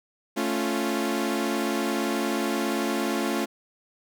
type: chord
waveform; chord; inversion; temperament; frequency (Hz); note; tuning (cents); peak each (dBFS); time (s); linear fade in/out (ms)
sawtooth; A augmented; none; equal; 220 / 277.2 / 349.2; A3 / C#4 / E#4; 0 / 0 / 0; -25; 0.36-3.46; 20
effects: none